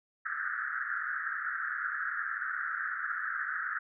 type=band-pass noise; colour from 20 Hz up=pink; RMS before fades=-35 dBFS; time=0.25-3.79 s; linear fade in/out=10 ms; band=1300 to 1800 Hz; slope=96 dB/octave; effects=none